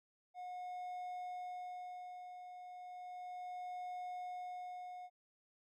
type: tone with tremolo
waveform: triangle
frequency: 724 Hz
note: F#5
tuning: 38 cents flat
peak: -40 dBFS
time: 0.34-5.1 s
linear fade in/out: 50 ms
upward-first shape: sine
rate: 0.34 Hz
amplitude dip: 55%
effects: none